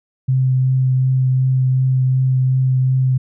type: tone with vibrato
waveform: sine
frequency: 130 Hz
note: C3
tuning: 11 cents flat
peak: -12 dBFS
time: 0.28-3.18 s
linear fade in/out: 10 ms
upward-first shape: triangle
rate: 2.7 Hz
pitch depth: 12 cents each way
effects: none